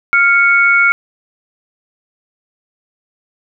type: tone pair together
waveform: sine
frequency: 1396.9 / 2216 Hz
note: F6 / C#7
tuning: 0 / -1 cents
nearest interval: minor sixth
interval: 799 cents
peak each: -10 dBFS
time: 0.13-0.92 s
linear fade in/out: 0 ms
effects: none